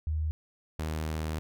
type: tone pair in turn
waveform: sine / sawtooth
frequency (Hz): 77.78 / 78.37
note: D#2 / D#2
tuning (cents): 0 / +13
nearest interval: unison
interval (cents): 13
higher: second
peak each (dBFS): -27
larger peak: neither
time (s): 0.07-0.31 / 0.79-1.39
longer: second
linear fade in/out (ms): 0
effects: none